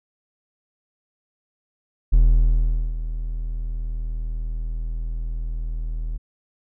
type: tone with ADSR envelope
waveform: triangle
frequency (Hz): 40.15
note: E1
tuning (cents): -45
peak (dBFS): -8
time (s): 2.12-6.18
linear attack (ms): 16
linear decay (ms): 800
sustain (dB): -14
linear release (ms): 19
effects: none